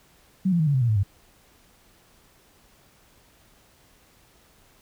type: tone with pitch steps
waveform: sine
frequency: 188.4 / 171.77 / 156.61 / 142.78 / 130.18 / 118.68 / 108.21 / 98.66 Hz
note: F#3 / F3 / D#3 / D3 / C3 / A#2 / A2 / G2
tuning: +32 / -28 / +12 / -48 / -8 / +31 / -28 / +12 cents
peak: -18 dBFS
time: 0.45-1.034 s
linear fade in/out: 10 ms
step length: 73 ms
effects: pink hiss -58 dBFS RMS until 4.81 s